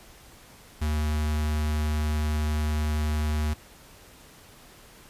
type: tone with notch filter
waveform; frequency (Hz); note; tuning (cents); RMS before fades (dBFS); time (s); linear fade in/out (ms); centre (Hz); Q
square; 75.9; D#2; -42; -26; 0.81-3.54; 10; 480; 1.5
effects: pink hiss -51 dBFS RMS until 5.09 s + resampled to 32000 Hz